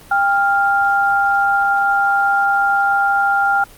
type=tone pair together; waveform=sine; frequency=797.5 / 1396.9 Hz; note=G5 / F6; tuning=+30 / 0 cents; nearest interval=minor seventh; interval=970 cents; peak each=-15 dBFS; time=0.11-3.64 s; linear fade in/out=5 ms; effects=pink hiss -42 dBFS RMS until 3.77 s + Opus 24 kbps